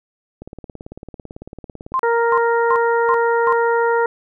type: click train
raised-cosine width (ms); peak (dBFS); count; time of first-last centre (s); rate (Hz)
2; -20; 28; 0.42-1.92; 18
type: tone bursts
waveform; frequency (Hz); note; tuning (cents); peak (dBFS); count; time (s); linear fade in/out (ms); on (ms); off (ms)
sine; 1046.5; C6; 0; -15; 5; 1.94-3.525; 0; 53; 330
type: harmonic tone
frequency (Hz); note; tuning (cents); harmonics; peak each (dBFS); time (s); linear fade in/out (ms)
466.2; A#4; 0; 1 / 2 / 3 / 4; -16 / -19 / -23 / -28; 2.03-4.06; 2
effects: none